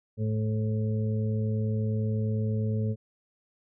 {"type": "harmonic tone", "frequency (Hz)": 108.6, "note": "A2", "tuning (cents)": -22, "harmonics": [1, 2, 4, 5], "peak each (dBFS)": [-26, -32, -37, -42], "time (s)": [0.17, 2.96], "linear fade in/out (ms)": 50, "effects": []}